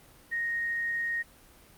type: tone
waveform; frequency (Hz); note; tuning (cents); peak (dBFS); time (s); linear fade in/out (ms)
sine; 1864.7; A#6; 0; -28; 0.31-1.23; 20
effects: pink hiss -56 dBFS RMS until 1.77 s + Opus 32 kbps